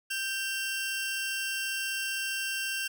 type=tone pair together; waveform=sawtooth; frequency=1568 / 2735 Hz; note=G6 / F7; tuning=0 / -37 cents; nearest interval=minor seventh; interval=963 cents; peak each=-30 / -30 dBFS; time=0.1-2.88 s; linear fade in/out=10 ms; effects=none